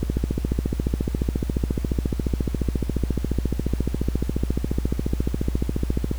click train, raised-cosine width 3 ms, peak -9 dBFS, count 88, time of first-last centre 0.03-6.114 s, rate 14.3 Hz, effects added 60 Hz sine -25 dBFS peak until 6.18 s + pink hiss -44 dBFS RMS until 6.18 s

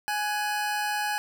25% pulse tone pair together, 835 / 1489 Hz, G#5 / F#6, +9 / +11 cents, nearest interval minor seventh, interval 1002 cents, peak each -23 / -32 dBFS, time 0.08-1.18 s, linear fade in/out 0 ms, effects none

